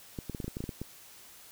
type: clicks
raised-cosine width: 3 ms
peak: -23 dBFS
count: 11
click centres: 0.188 / 0.297 / 0.348 / 0.402 / 0.444 / 0.48 / 0.569 / 0.605 / 0.64 / 0.692 / 0.816 s
effects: white hiss -53 dBFS RMS until 1.51 s